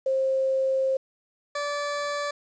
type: tone pair in turn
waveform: sine / 20% pulse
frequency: 531 / 579.7 Hz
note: C5 / D5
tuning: +25 / -23 cents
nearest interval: major second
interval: 152 cents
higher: second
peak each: -21 / -22 dBFS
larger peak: first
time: 0.06-0.97 / 1.55-2.31 s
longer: first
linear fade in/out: 5 ms
effects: resampled to 16000 Hz + 9-bit